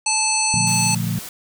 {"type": "harmonic tone", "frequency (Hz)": 873, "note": "A5", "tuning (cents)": -14, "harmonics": [1, 3, 5, 7, 9, 10], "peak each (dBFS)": [-24, -24, -24, -24, -24, -24], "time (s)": [0.06, 0.95], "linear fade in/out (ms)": 5}
{"type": "chord", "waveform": "sine", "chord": "Bb major seventh", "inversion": "none", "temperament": "equal", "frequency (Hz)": [116.54, 146.83, 174.61, 220], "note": ["Bb2", "D3", "F3", "A3"], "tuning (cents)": [0, 0, 0, 0], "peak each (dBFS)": [-24, -28, -24, -29], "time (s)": [0.54, 1.19], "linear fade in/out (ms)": 0}
{"type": "noise", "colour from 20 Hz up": "white", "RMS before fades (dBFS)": -34, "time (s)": [0.67, 1.29], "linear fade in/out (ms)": 2}
{"effects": []}